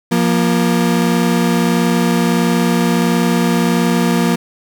35% pulse tone pair together, 175 / 236.5 Hz, F3 / A#3, +4 / +25 cents, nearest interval perfect fourth, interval 521 cents, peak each -13 dBFS, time 0.11-4.36 s, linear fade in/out 10 ms, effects 8-bit

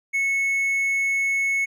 triangle tone, 2200 Hz, C#7, 14 cents flat, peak -18 dBFS, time 0.13-1.66 s, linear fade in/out 20 ms, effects none

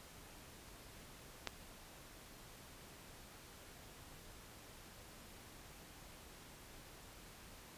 click, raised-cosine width 0.2 ms, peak -21 dBFS, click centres 1.473 s, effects pink hiss -57 dBFS RMS until 7.77 s + resampled to 32000 Hz

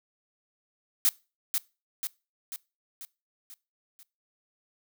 blue noise with echo, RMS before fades -22 dBFS, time 1.05-1.09 s, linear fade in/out 0 ms, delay 490 ms, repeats 6, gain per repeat -5 dB, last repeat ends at 4.03 s, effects noise-tail reverb RT60 0.3 s tail -23 dB re dry

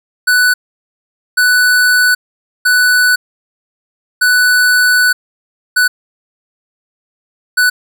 square tone bursts at uneven times, 1489 Hz, F#6, 11 cents sharp, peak -8 dBFS, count 6, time 0.27-0.54 / 1.37-2.15 / 2.65-3.16 / 4.21-5.13 / 5.76-5.88 / 7.57-7.7 s, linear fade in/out 10 ms, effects none

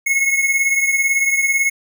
square beating tone pair, 2177 / 2195 Hz, C#7 / C#7, -32 / -18 cents, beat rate 18 Hz, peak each -16 / -22 dBFS, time 0.06-1.7 s, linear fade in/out 10 ms, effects none

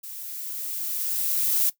violet noise with level ramp, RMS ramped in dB -38 to -21 dBFS, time 0.03-1.7 s, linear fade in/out 10 ms, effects noise-tail reverb RT60 0.1 s tail -17 dB re dry

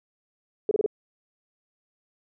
sine tone bursts, 421.3 Hz, G#4, 25 cents sharp, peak -19 dBFS, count 4, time 0.69-0.862 s, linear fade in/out 2 ms, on 22 ms, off 28 ms, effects none

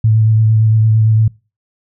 sine tone with vibrato, 110 Hz, A2, in tune, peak -7 dBFS, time 0.04-1.28 s, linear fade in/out 5 ms, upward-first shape sine, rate 8.8 Hz, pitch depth 20 cents each way, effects noise-tail reverb RT60 0.3 s tail -24 dB re dry

